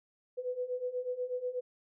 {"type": "beating tone pair", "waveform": "sine", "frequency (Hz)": [493.9, 502.1], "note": ["B4", "B4"], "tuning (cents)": [0, 29], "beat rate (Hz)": 8.2, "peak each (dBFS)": [-38, -35], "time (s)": [0.37, 1.61], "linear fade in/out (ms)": 20, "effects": []}